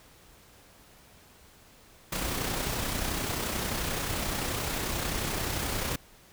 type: noise with amplitude modulation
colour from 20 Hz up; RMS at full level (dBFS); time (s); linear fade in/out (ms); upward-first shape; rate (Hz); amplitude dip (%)
pink; -30; 2.12-5.96; 5; sine; 31.4; 35
effects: pink hiss -56 dBFS RMS until 6.32 s